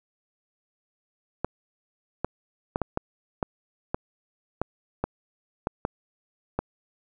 clicks, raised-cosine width 1 ms, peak -11 dBFS, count 12, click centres 1.446 / 2.246 / 2.759 / 2.817 / 2.974 / 3.428 / 3.945 / 4.616 / 5.04 / 5.671 / 5.851 / 6.59 s, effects none

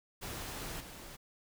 pink noise with level steps, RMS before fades -42 / -49 dBFS, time 0.21-1.17 s, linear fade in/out 20 ms, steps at 0.8 s, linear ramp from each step 5 ms, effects none

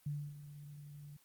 sine tone with ADSR envelope, 146.1 Hz, D3, 9 cents flat, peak -35 dBFS, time 0.06-1.17 s, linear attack 6 ms, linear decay 270 ms, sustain -13 dB, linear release 7 ms, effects white hiss -68 dBFS RMS until 1.24 s + Opus 24 kbps

